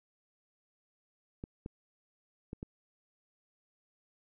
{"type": "clicks", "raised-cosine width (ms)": 3, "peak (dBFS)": -27, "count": 4, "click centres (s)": [1.439, 1.661, 2.531, 2.629], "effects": []}